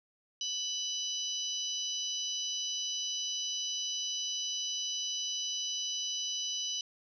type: harmonic tone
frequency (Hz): 992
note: B5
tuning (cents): +7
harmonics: 3 / 4 / 5 / 6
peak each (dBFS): -36 / -41 / -42 / -38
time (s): 0.41-6.81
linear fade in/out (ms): 2
effects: none